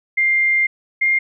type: tone pair in turn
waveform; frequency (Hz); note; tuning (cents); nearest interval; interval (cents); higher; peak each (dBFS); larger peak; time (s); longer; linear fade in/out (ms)
sine; 2100 / 2117; C7 / C7; +6 / +20; unison; 14; second; -13; neither; 0.17-0.67 / 1.01-1.19; first; 10
effects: none